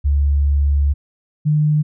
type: tone pair in turn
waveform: sine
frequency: 71.3 / 151.08 Hz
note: C#2 / D3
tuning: +49 / +49 cents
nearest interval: octave + minor second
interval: 1300 cents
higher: second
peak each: -12 dBFS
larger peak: neither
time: 0.04-0.94 / 1.45-1.83 s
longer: first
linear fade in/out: 20 ms
effects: none